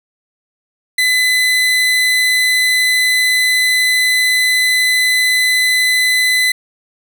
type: tone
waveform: 30% pulse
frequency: 2011 Hz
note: B6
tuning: 31 cents sharp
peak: -8 dBFS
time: 0.98-6.52 s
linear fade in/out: 5 ms
effects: none